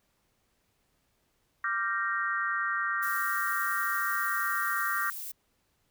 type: chord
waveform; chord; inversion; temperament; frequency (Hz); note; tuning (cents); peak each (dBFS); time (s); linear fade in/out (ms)
sine; G minor seventh; second; equal with one note detuned; 1174.7 / 1384.9 / 1568 / 1864.7; D6 / F6 / G6 / Bb6; 0 / -15 / 0 / 0; -33; 1.64-5.1; 2
type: noise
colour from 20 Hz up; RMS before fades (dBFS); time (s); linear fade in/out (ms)
violet; -39; 3.02-5.32; 10
effects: pink hiss -73 dBFS RMS until 5.9 s